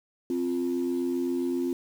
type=tone pair together; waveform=sine; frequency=261.7 / 349.3 Hz; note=C4 / F4; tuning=0 / 0 cents; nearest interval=perfect fourth; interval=500 cents; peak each=-27 dBFS; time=0.3-1.73 s; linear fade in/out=2 ms; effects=tanh soft clip ceiling -20 dBFS + 8-bit

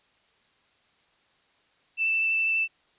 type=tone with vibrato; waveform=sine; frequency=2654 Hz; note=E7; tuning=11 cents sharp; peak=-22 dBFS; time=1.97-2.68 s; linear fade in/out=50 ms; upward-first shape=triangle; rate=12 Hz; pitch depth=13 cents each way; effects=white hiss -65 dBFS RMS until 2.98 s + resampled to 8000 Hz

